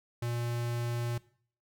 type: tone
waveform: square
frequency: 119.1 Hz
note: A#2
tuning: 38 cents sharp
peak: -32 dBFS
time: 0.22-1.18 s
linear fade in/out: 5 ms
effects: noise-tail reverb RT60 0.5 s tail -19 dB re dry